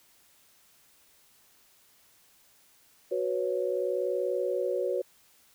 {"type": "chord", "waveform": "sine", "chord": "F# suspended fourth", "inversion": "none", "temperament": "equal", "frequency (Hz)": [370, 493.9, 554.4], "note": ["F#4", "B4", "C#5"], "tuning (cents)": [0, 0, 0], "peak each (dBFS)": -31, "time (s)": [3.11, 5.02], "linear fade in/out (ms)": 10, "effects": ["white hiss -62 dBFS RMS until 5.54 s"]}